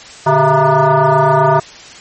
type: tone with frequency modulation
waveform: sine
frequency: 146.83 Hz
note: D3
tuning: in tune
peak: -7 dBFS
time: 0.26-1.6 s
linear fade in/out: 10 ms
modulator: 266 Hz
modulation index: 4.1
effects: white hiss -35 dBFS RMS until 2 s + MP3 32 kbps